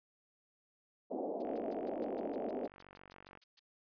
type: band-pass noise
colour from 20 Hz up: white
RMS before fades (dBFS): -39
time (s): 1.1-2.68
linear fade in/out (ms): 20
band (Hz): 220 to 710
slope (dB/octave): 48
type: noise bursts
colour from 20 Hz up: violet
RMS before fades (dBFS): -47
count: 15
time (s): 1.4-3.595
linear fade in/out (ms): 5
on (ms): 25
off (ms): 130
type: click train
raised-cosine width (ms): 0.5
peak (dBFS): -39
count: 92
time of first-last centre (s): 1.45-3.374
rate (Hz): 47.3
effects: resampled to 11025 Hz